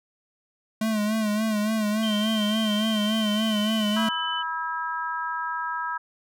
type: tone with vibrato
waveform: square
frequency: 214.8 Hz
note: A3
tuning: 41 cents flat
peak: -23 dBFS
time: 0.81-4.09 s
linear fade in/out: 5 ms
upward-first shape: sine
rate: 3.5 Hz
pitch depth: 59 cents each way
type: tone with pitch glide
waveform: sine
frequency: 3128 to 3006 Hz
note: G7 to F#7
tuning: -4 to +27 cents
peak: -29 dBFS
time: 2.02-4.43 s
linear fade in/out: 20 ms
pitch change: -69 cents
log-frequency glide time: 2.92-4.03 s
type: harmonic tone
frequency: 324.4 Hz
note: E4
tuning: 28 cents flat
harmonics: 3 / 4 / 5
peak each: -30 / -31 / -32 dBFS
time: 3.96-5.98 s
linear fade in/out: 10 ms
effects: none